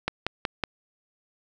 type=click train; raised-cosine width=0.3 ms; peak=-9 dBFS; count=4; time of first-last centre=0.08-0.638 s; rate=5.38 Hz; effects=none